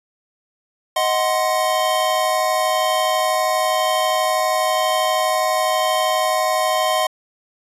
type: chord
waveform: square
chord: C diminished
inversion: first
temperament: equal with one note detuned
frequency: 627.7 / 740 / 1046.5 Hz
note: Eb5 / Gb5 / C6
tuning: +15 / 0 / 0 cents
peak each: -21 / -22 / -22 dBFS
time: 0.96-7.07 s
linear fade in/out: 5 ms
effects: resampled to 32000 Hz